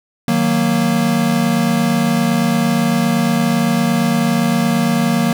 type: chord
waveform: square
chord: D# minor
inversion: none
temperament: equal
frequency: 155.56 / 185 / 233.1 Hz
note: D#3 / F#3 / A#3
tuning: 0 / 0 / 0 cents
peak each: -21 / -19 / -16 dBFS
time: 0.28-5.33 s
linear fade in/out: 2 ms
effects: none